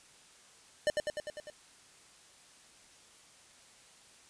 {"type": "tone with echo", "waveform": "square", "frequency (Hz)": 600, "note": "D5", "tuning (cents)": 37, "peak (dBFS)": -26, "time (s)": [0.87, 0.9], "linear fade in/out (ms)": 0, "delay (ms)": 100, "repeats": 6, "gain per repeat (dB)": -3, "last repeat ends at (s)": 1.5, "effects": ["white hiss -59 dBFS RMS until 4.29 s", "resampled to 22050 Hz"]}